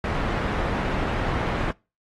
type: low-pass noise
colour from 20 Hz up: pink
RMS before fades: -26 dBFS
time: 0.04-1.71 s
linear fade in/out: 2 ms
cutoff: 1900 Hz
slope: 12 dB/octave
effects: noise-tail reverb RT60 0.3 s tail -25 dB re dry + AAC 32 kbps